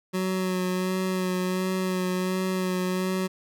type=tone with vibrato; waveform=25% pulse; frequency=185 Hz; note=F#3; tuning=in tune; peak=-21 dBFS; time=0.13-3.28 s; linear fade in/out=20 ms; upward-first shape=sine; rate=1.4 Hz; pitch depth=20 cents each way; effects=none